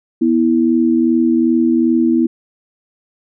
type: tone pair together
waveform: sine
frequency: 244.6 / 327.2 Hz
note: B3 / E4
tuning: -16 / -13 cents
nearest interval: perfect fourth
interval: 503 cents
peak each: -13 dBFS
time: 0.21-2.27 s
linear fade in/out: 10 ms
effects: none